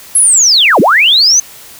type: linear two-way sweep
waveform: sine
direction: down then up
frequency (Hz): 11140 to 159.5 to 6330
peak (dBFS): -4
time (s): 0.15-1.4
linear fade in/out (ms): 5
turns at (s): 0.8
effects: white hiss -34 dBFS RMS until 1.79 s